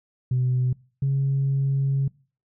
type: tone pair in turn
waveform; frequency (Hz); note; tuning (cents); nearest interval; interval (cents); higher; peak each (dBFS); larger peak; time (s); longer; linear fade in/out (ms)
sine; 126.6 / 136.96; B2 / C#3; +43 / -20; minor second; 137; second; -18; neither; 0.31-0.73 / 1.02-2.08; second; 5
effects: noise-tail reverb RT60 0.4 s tail -24 dB re dry + tanh soft clip ceiling -16 dBFS